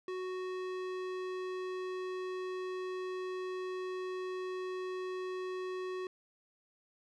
square tone with low-pass filter, 370 Hz, F#4, in tune, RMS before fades -39 dBFS, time 0.08-6.07 s, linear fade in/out 2 ms, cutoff 4100 Hz, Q 0.54, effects none

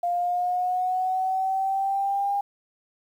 sine linear sweep, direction up, 698 to 807 Hz, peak -22 dBFS, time 0.03-2.41 s, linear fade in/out 5 ms, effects 9-bit

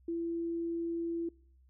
sine tone, 336.1 Hz, E4, 34 cents sharp, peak -32 dBFS, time 0.08-1.29 s, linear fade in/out 5 ms, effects noise-tail reverb RT60 0.6 s tail -25 dB re dry + added 64 Hz sine -60 dBFS peak until 1.69 s

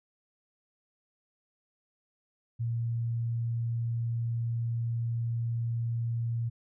sine tone, 116.54 Hz, A#2, in tune, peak -28 dBFS, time 2.59-6.5 s, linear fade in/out 20 ms, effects none

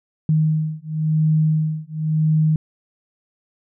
sine beating tone pair, 155.56 / 156.51 Hz, D#3 / D#3, 0 / +11 cents, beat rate 0.95 Hz, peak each -19 dBFS, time 0.29-2.56 s, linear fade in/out 2 ms, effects none

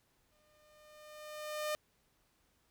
sawtooth tone with exponential growth, 606 Hz, D#5, 46 cents flat, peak -29 dBFS, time 0.32-1.75 s, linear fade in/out 0 ms, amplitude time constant 310 ms, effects pink hiss -74 dBFS RMS until 2.7 s

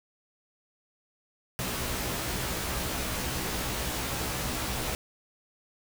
pink noise with comb filter, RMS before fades -32 dBFS, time 1.59-4.95 s, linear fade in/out 0 ms, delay 16 ms, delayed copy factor +0.85, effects none

